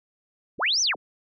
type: linear two-way sweep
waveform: sine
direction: up then down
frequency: 31.21 to 6272 to 31.21 Hz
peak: -20 dBFS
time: 0.58-0.96 s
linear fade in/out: 50 ms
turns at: 0.81 s
effects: none